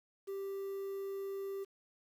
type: tone with quantisation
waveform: triangle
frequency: 392 Hz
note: G4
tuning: in tune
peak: -36 dBFS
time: 0.27-1.65 s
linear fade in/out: 20 ms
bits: 10
effects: none